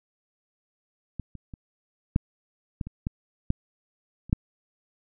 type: clicks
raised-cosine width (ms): 5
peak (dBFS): -20 / -28 / -27 / -8 / -17 / -24 / -15 / -10 / -30 / -7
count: 10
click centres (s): 1.197 / 1.353 / 1.538 / 2.161 / 2.812 / 2.87 / 3.069 / 3.504 / 4.296 / 4.329
effects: none